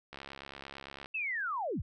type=click train; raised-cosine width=0.3 ms; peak=-28 dBFS; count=65; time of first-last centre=0.13-1.059 s; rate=68.9 Hz
type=linear sweep; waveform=sine; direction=down; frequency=2700 to 30.63 Hz; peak=-32 dBFS; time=1.14-1.82 s; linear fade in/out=10 ms
effects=none